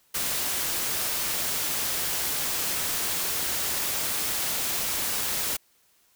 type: noise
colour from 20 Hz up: white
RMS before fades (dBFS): -28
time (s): 0.14-5.57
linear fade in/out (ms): 10
effects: white hiss -64 dBFS RMS until 6.15 s